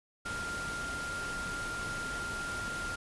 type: tone in noise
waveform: sine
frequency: 1396.9 Hz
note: F6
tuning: in tune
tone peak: -36 dBFS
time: 0.25-2.96 s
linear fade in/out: 10 ms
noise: pink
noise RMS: -41 dBFS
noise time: 0.25-2.96 s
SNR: +2 dB
effects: resampled to 24000 Hz